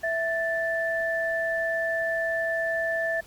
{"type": "tone pair together", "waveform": "sine", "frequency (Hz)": [659.3, 1760.1], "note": ["E5", "A6"], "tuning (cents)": [0, 0], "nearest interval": "octave + perfect fourth", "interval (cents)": 1700, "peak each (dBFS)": -27, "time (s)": [0.03, 3.21], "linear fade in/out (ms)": 10, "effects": ["pink hiss -52 dBFS RMS until 3.26 s", "Opus 48 kbps"]}